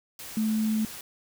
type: tone in noise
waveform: sine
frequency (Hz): 218.1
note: A3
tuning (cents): -15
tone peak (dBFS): -23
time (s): 0.37-0.85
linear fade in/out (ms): 2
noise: white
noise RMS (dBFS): -41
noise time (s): 0.19-1.01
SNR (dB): +15
effects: none